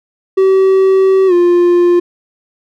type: tone with pitch glide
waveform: triangle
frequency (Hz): 382.5 to 350.8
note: G4 to F4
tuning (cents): -42 to +8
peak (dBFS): -4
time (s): 0.37-2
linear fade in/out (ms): 10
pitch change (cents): -150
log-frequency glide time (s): 1.27-1.33
effects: none